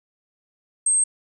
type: tone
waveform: sine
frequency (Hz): 8372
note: C9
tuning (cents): 0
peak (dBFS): -16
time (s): 0.86-1.04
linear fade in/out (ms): 5
effects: none